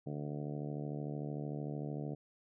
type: harmonic tone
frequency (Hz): 73.3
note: D2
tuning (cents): -3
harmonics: 2 / 3 / 4 / 5 / 6 / 7 / 8 / 9 / 10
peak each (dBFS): -40 / -46 / -45 / -51 / -48 / -53 / -53 / -53 / -56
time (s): 0.06-2.15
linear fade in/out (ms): 10
effects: none

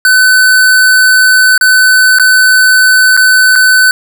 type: tone with dropouts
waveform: square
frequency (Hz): 1511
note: F#6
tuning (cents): +36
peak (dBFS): -4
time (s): 0.05-3.91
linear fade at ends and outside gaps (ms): 1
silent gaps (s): 1.578-1.611 / 2.186-2.197 / 3.167-3.174 / 3.555-3.559
effects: none

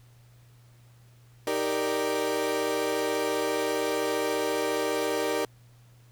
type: chord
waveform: 35% pulse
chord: Eb major seventh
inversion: none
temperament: equal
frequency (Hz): 311.1 / 392 / 466.2 / 587.3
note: Eb4 / G4 / Bb4 / D5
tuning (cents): 0 / 0 / 0 / 0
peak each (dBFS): -32 / -30 / -28 / -30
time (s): 1.47-5.45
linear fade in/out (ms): 2
effects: added 120 Hz sine -53 dBFS peak until 6.11 s + pink hiss -63 dBFS RMS until 6.11 s

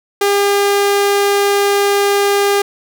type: tone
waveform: sawtooth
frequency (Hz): 402.9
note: G4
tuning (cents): +48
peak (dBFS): -7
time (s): 0.21-2.62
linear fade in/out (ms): 5
effects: none

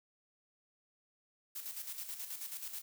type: noise with tremolo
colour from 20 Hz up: blue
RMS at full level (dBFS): -42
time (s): 1.55-2.82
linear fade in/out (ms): 10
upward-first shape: square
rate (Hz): 9.3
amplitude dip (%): 55
effects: none

